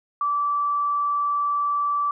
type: tone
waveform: sine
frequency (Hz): 1160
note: D6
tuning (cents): -22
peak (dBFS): -20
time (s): 0.21-2.11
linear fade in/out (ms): 2
effects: none